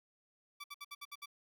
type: tone bursts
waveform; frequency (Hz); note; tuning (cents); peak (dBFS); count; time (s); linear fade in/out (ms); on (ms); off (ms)
15% pulse; 1156; D6; -28; -38; 7; 0.6-1.259; 10; 41; 62
effects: none